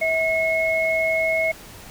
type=tone pair together; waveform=sine; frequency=647 / 2176 Hz; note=E5 / C#7; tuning=-32 / -33 cents; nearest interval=octave + major sixth; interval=2099 cents; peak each=-21 dBFS; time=0.01-1.52 s; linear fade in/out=10 ms; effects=pink hiss -42 dBFS RMS until 1.9 s